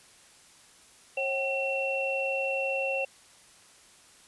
sine tone cluster, 541 / 763 / 2716 Hz, C#5 / G5 / F7, -42 / -47 / -49 cents, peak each -30 / -37 / -30 dBFS, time 1.17-3.05 s, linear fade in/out 5 ms, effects white hiss -56 dBFS RMS until 4.27 s + resampled to 24000 Hz

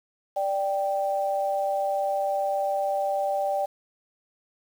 sine tone pair together, 587.3 / 784 Hz, D5 / G5, 0 / 0 cents, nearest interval perfect fourth, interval 500 cents, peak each -26 / -26 dBFS, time 0.36-3.66 s, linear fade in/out 10 ms, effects 8-bit

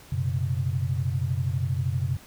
sine chord, F# suspended fourth, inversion none, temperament equal with one note detuned, 92.5 / 123.47 / 135.97 Hz, F#2 / B2 / C#3, 0 / 0 / -33 cents, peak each -28 dBFS, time 0.12-2.17 s, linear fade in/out 5 ms, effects pink hiss -50 dBFS RMS until 2.26 s

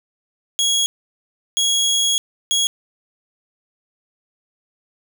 25% pulse tone bursts at uneven times, 3319 Hz, G#7, 2 cents flat, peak -12 dBFS, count 3, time 0.59-0.86 / 1.57-2.18 / 2.51-2.67 s, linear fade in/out 0 ms, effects 7-bit

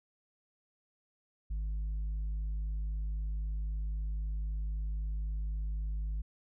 sine tone with tanh clipping, 51.91 Hz, G#1, in tune, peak -33 dBFS, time 1.5-6.22 s, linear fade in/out 10 ms, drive 3 dB, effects none

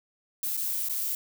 violet noise with dropouts, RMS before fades -30 dBFS, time 0.43-1.15 s, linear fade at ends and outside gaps 2 ms, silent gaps 0.569-0.573 / 0.887-0.896 s, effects none

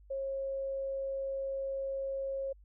sine tone, 542 Hz, C#5, 39 cents flat, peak -33 dBFS, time 0.1-2.53 s, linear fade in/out 10 ms, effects added 50 Hz sine -55 dBFS peak until 2.64 s

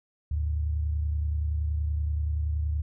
sine tone pair together, 75.1 / 105.66 Hz, D2 / G#2, +39 / +30 cents, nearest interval tritone, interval 591 cents, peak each -25 / -36 dBFS, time 0.31-2.82 s, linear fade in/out 5 ms, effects none

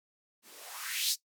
violet noise with band-pass filter sweep, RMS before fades -35 dBFS, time 0.42-1.16 s, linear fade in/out 50 ms, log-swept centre 220 to 5400 Hz, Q 2.8, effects noise-tail reverb RT60 0.1 s tail -17 dB re dry

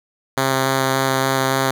5% pulse tone with vibrato, 133.3 Hz, C3, 33 cents sharp, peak -5 dBFS, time 0.37-1.71 s, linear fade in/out 5 ms, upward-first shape square, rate 3.5 Hz, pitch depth 8 cents each way, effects none

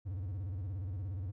triangle tone with vibrato, 93.9 Hz, F#2, 26 cents sharp, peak -34 dBFS, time 0.05-1.32 s, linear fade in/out 20 ms, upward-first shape square, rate 17 Hz, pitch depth 150 cents each way, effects none

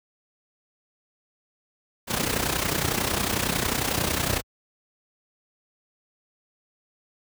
pink noise with amplitude modulation, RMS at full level -22 dBFS, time 2.07-4.42 s, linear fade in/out 50 ms, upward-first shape sine, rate 31 Hz, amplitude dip 70%, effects high-pass 60 Hz 12 dB/octave

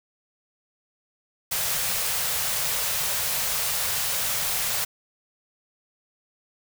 white band-stop noise, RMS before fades -26 dBFS, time 1.51-4.85 s, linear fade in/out 10 ms, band 190 to 440 Hz, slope 48 dB/octave, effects none

